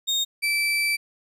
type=tone pair in turn; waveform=35% pulse; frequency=3700 / 2325 Hz; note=A#7 / D7; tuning=-14 / -18 cents; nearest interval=minor sixth; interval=804 cents; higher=first; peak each=-19 dBFS; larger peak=neither; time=0.07-0.25 / 0.42-0.97 s; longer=second; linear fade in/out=20 ms; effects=resampled to 32000 Hz + 10-bit

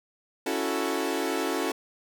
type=chord; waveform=sawtooth; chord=F# minor seventh; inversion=second; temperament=equal; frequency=277.2 / 329.6 / 370 / 440 Hz; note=C#4 / E4 / F#4 / A4; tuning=0 / 0 / 0 / 0 cents; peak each=-28 dBFS; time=0.46-1.72 s; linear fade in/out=5 ms; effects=none

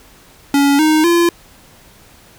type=tone with pitch steps; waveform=square; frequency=281.6 / 310.7 / 342.7 Hz; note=C#4 / D#4 / F4; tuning=+27 / -2 / -33 cents; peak=-10 dBFS; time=0.54-1.29 s; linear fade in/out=2 ms; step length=250 ms; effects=pink hiss -45 dBFS RMS until 2.38 s

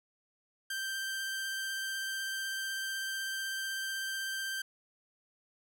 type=tone with vibrato; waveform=sawtooth; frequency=1568 Hz; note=G6; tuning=in tune; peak=-31 dBFS; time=0.7-4.62 s; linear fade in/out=5 ms; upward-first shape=sine; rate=16 Hz; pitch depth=11 cents each way; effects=none

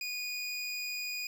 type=tone; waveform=25% pulse; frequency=2463 Hz; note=D#7; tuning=18 cents flat; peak=-31 dBFS; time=0.01-1.27 s; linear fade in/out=2 ms; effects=none

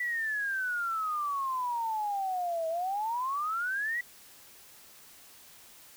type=exponential two-way sweep; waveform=sine; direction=down then up; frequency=1975.5 to 641 to 1975.5 Hz; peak=-29 dBFS; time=0-4.01 s; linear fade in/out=5 ms; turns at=2.68 s; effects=white hiss -54 dBFS RMS until 5.96 s

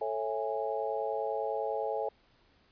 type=chord; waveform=sine; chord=A major seventh; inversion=none; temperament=just; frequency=440 / 550 / 660 / 825 Hz; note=A4 / C#5 / E5 / G#5; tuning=0 / -14 / +2 / -12 cents; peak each=-35 / -36 / -37 / -36 dBFS; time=0.01-2.09 s; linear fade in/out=5 ms; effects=pink hiss -66 dBFS RMS until 2.71 s + resampled to 11025 Hz

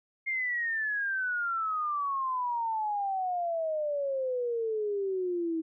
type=exponential sweep; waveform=sine; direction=down; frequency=2136 to 319.1 Hz; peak=-28 dBFS; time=0.26-5.62 s; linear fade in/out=20 ms; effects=none

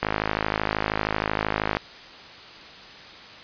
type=click train; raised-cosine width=0.5 ms; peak=-7 dBFS; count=93; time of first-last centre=0.03-1.769 s; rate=52.9 Hz; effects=white hiss -43 dBFS RMS until 3.43 s + resampled to 11025 Hz

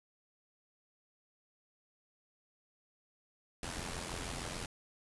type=noise with amplitude modulation; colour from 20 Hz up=pink; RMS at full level=-38 dBFS; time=3.63-4.66 s; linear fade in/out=2 ms; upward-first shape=sine; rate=86.6 Hz; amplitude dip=65%; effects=resampled to 24000 Hz

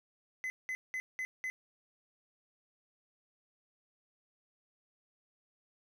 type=tone bursts; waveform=triangle; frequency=2031 Hz; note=B6; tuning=48 cents sharp; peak=-33 dBFS; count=5; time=0.44-1.5 s; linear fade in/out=0 ms; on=60 ms; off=190 ms; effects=none

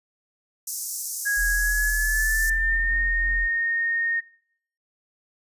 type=high-pass noise; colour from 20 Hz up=pink; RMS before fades=-30 dBFS; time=0.67-2.5 s; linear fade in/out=5 ms; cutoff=5600 Hz; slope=48 dB/octave
type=tone with pitch glide; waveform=sine; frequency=1654 to 1845.9 Hz; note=G#6 to A#6; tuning=-8 to -18 cents; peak=-21 dBFS; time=1.25-4.21 s; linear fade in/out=20 ms; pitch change=+190 cents; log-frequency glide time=1.5-3 s
type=tone; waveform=sine; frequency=42.32 Hz; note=E1; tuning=46 cents sharp; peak=-25 dBFS; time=1.36-3.49 s; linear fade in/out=50 ms
effects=noise-tail reverb RT60 0.6 s tail -19 dB re dry + resampled to 32000 Hz

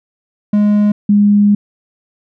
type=tone pair in turn; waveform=triangle / sine; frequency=207.7 / 205.2 Hz; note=G#3 / G#3; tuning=0 / -21 cents; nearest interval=unison; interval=21 cents; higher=first; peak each=-6 dBFS; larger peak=neither; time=0.53-0.92 / 1.09-1.55 s; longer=second; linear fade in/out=5 ms; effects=none

